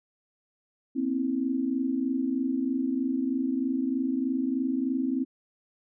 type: tone cluster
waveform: sine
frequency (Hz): 240.8 / 264 / 324.2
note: B3 / C4 / E4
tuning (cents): -44 / +16 / -29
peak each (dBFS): -33 / -26 / -33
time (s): 0.95-5.25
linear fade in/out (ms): 20
effects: none